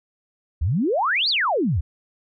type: exponential two-way sweep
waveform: sine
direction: up then down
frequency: 66.9 to 4872 to 66.9 Hz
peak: -18 dBFS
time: 0.61-1.81 s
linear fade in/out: 10 ms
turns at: 1.29 s
effects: none